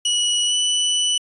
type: tone with pitch glide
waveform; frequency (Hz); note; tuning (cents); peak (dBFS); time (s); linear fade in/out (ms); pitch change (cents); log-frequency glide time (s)
sawtooth; 2930 to 2973; F#7 to F#7; -18 to +8; -14; 0.05-1.18; 5; +26; 0.46-0.54
effects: resampled to 24000 Hz